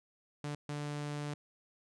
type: tone bursts at uneven times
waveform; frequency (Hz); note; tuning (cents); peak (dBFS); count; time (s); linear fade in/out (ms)
sawtooth; 146.83; D3; 0; -33; 2; 0.44-0.55 / 0.69-1.34; 2
effects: resampled to 22050 Hz